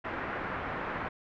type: low-pass noise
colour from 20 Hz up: white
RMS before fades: -36 dBFS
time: 0.04-1.09 s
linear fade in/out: 10 ms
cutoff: 1800 Hz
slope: 24 dB/octave
effects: none